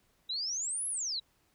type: exponential two-way sweep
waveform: sine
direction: up then down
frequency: 3796 to 11140 to 3796 Hz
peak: -32 dBFS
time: 0.29-1.2 s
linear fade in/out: 10 ms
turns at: 0.88 s
effects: pink hiss -71 dBFS RMS until 1.54 s